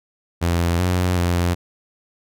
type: tone with pitch steps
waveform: sawtooth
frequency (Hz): 85.6 / 90.3 / 87.4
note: F2 / F#2 / F2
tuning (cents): -34 / -42 / +2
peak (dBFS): -13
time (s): 0.41-1.55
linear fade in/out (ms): 20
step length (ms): 380
effects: none